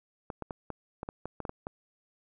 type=clicks; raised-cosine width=1 ms; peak=-22 dBFS; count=11; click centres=0.302 / 0.423 / 0.508 / 0.703 / 1.031 / 1.089 / 1.256 / 1.403 / 1.452 / 1.494 / 1.669 s; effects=none